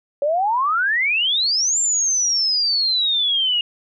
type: exponential two-way sweep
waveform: sine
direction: up then down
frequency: 554.4 to 7410 to 2837 Hz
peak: -16 dBFS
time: 0.22-3.61 s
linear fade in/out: 2 ms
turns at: 1.79 s
effects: none